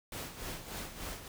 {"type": "noise with tremolo", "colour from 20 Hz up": "pink", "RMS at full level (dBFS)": -40, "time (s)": [0.12, 1.28], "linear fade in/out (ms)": 2, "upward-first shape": "sine", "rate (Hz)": 3.4, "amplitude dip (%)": 65, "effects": []}